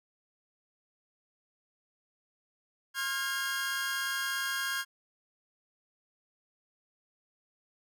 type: tone cluster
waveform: sawtooth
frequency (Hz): 1065 / 1403 / 1626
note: C6 / F6 / G#6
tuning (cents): +30 / +8 / -37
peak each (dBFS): -36 / -34 / -29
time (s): 2.94-4.85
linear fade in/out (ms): 50
effects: none